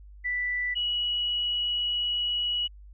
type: tone pair in turn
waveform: sine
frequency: 1975.5 / 2923 Hz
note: B6 / F#7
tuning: 0 / -22 cents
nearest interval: perfect fifth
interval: 678 cents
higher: second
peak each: -26 / -25 dBFS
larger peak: second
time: 0.24-0.75 / 0.75-2.68 s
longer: second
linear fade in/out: 20 ms
effects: added 50 Hz sine -45 dBFS peak until 2.93 s